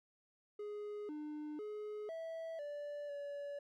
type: tone with pitch steps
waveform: triangle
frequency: 416.4 / 301.1 / 421.9 / 654 / 583 / 572 Hz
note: G#4 / D4 / G#4 / E5 / D5 / D5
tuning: +5 / +43 / +27 / -14 / -13 / -46 cents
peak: -40 dBFS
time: 0.59-3.59 s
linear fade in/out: 5 ms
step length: 500 ms
effects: none